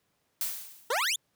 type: noise with exponential decay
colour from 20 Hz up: blue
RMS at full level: -29 dBFS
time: 0.41-1.01 s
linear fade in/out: 1 ms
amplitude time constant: 130 ms
type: exponential sweep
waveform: 20% pulse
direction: up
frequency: 431.3 to 3729 Hz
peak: -21 dBFS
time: 0.9-1.16 s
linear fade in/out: 5 ms
effects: pink hiss -74 dBFS RMS until 1.35 s + high-pass 100 Hz 12 dB/octave

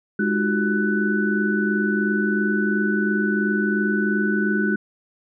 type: tone cluster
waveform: sine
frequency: 208.1 / 308.7 / 355.9 / 378.8 / 1492 Hz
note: G#3 / D#4 / F4 / F#4 / F#6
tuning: +4 / -14 / +33 / +41 / +14 cents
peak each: -21 / -28 / -28 / -28 / -24 dBFS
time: 0.19-4.76 s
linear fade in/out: 5 ms
effects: none

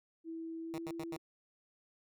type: tone with pitch glide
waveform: sine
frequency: 327.2 to 333.7 Hz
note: E4 to E4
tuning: -13 to +21 cents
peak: -40 dBFS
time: 0.24-1.18 s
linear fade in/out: 50 ms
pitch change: +34 cents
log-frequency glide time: 0.61-0.86 s
type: tone bursts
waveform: 10% pulse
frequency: 157.7 Hz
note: D#3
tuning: 24 cents sharp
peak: -34 dBFS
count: 4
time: 0.74-1.163 s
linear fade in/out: 0 ms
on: 39 ms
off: 89 ms
effects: none

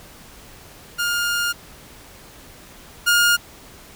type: tone pair in turn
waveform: sawtooth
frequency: 1413 / 1419.2 Hz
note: F6 / F6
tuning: +20 / +27 cents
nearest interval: unison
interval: 7 cents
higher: second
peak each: -16 / -10 dBFS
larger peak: second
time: 0.98-1.53 / 3.06-3.37 s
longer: first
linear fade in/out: 20 ms
effects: pink hiss -44 dBFS RMS until 3.95 s

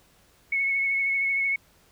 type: tone with vibrato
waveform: sine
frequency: 2200 Hz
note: C#7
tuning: 14 cents flat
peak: -22 dBFS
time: 0.52-1.56 s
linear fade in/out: 5 ms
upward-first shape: sine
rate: 13 Hz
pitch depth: 19 cents each way
effects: pink hiss -60 dBFS RMS until 1.91 s

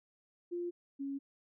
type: tone pair in turn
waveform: sine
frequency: 349.2 / 276.5 Hz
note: F4 / C#4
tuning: 0 / -4 cents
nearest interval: major third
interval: 404 cents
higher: first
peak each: -35 / -36 dBFS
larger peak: first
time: 0.51-0.71 / 0.99-1.19 s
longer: neither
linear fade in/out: 20 ms
effects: none

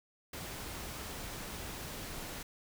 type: noise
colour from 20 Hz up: pink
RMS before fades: -43 dBFS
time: 0.33-2.43 s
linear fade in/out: 5 ms
effects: none

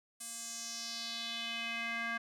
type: tone with band-pass filter sweep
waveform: square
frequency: 231.5 Hz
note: A#3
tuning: 12 cents flat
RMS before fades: -40 dBFS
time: 0.2-2.18 s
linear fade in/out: 10 ms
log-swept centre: 9000 to 1700 Hz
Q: 2.9
effects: none

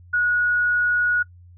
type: tone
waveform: sine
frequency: 1456 Hz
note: F#6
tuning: 28 cents flat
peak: -17 dBFS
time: 0.13-1.23 s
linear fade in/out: 10 ms
effects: noise-tail reverb RT60 0.1 s tail -24 dB re dry + added 88 Hz sine -44 dBFS peak until 1.57 s

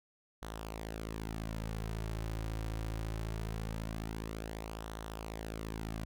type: tone with flanger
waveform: sawtooth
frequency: 54.6 Hz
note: A1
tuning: 13 cents flat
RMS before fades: -40 dBFS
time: 0.42-6.05 s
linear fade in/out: 5 ms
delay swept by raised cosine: 0.41 to 4.71 ms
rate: 0.22 Hz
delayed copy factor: -0.55
effects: none

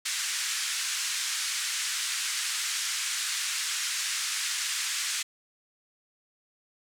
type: band-pass noise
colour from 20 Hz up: white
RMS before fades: -31 dBFS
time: 0.05-5.23 s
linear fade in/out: 10 ms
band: 1400 to 8500 Hz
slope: 24 dB/octave
effects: none

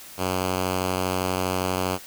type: tone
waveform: 5% pulse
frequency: 92.5 Hz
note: F#2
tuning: in tune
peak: -12 dBFS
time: 0.17-1.99 s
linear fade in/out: 50 ms
effects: white hiss -43 dBFS RMS until 2.06 s

